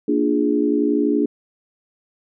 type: chord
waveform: sine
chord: Bb dominant seventh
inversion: none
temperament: equal with one note detuned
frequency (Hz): 233.1 / 293.7 / 345.2 / 415.3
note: Bb3 / D4 / F4 / Ab4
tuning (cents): 0 / 0 / -20 / 0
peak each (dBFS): -23 / -18 / -24 / -22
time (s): 0.08-1.26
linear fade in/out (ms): 5
effects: none